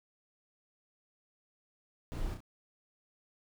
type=noise with echo; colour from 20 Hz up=brown; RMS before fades=-37 dBFS; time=2.12-2.34 s; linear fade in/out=0 ms; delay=32 ms; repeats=2; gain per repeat=-5 dB; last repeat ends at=2.404 s; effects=none

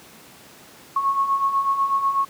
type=beating tone pair; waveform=sine; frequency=1092 / 1100.1 Hz; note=C#6 / C#6; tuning=-26 / -14 cents; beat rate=8.1 Hz; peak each=-26 / -19 dBFS; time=0.96-2.25 s; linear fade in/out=5 ms; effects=pink hiss -46 dBFS RMS until 2.29 s + high-pass 150 Hz 12 dB/octave

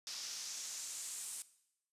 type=noise with band-pass filter sweep; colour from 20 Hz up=pink; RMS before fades=-45 dBFS; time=0.07-1.42 s; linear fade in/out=0 ms; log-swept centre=5100 to 8900 Hz; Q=2.6; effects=noise-tail reverb RT60 0.8 s tail -17 dB re dry + resampled to 32000 Hz

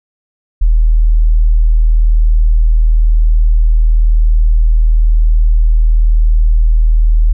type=tone; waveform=sine; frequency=39.5 Hz; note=D#1; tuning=27 cents sharp; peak=-5 dBFS; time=0.61-7.33 s; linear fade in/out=10 ms; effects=none

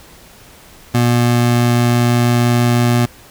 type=tone; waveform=25% pulse; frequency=120.4 Hz; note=B2; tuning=44 cents flat; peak=-7 dBFS; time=0.94-3.06 s; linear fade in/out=10 ms; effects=pink hiss -42 dBFS RMS until 3.3 s

